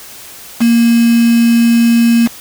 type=tone with quantisation; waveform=sine; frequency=233.1 Hz; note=A#3; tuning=in tune; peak=-6 dBFS; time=0.6-2.28 s; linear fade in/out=20 ms; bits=3; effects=white hiss -33 dBFS RMS until 2.4 s